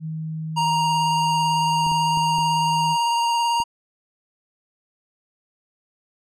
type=tone; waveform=sine; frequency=158.4 Hz; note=D#3; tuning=31 cents sharp; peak=-26 dBFS; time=0-2.97 s; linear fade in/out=50 ms
type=tone with vibrato; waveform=square; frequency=937 Hz; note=A#5; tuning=9 cents sharp; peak=-19 dBFS; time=0.56-3.64 s; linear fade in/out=20 ms; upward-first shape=triangle; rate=18 Hz; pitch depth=19 cents each way
type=clicks; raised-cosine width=3 ms; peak=-24 dBFS; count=5; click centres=1.866 / 1.917 / 2.173 / 2.385 / 3.602 s
effects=low-pass 8000 Hz 12 dB/octave